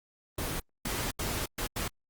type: noise bursts at uneven times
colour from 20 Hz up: pink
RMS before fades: -33 dBFS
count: 5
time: 0.38-0.6 / 0.85-1.11 / 1.19-1.46 / 1.58-1.67 / 1.76-1.88 s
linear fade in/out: 5 ms
effects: Opus 24 kbps